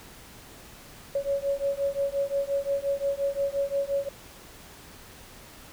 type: beating tone pair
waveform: sine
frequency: 555 / 560.7 Hz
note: C#5 / C#5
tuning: +2 / +20 cents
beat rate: 5.7 Hz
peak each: -28 dBFS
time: 1.15-4.09 s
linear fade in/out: 5 ms
effects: pink hiss -48 dBFS RMS until 5.72 s